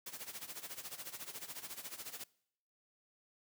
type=noise with tremolo; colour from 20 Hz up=white; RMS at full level=-44 dBFS; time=0.06-2.24 s; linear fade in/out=5 ms; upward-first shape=sine; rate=14 Hz; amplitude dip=80%; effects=noise-tail reverb RT60 0.7 s tail -23 dB re dry + high-pass 100 Hz 12 dB/octave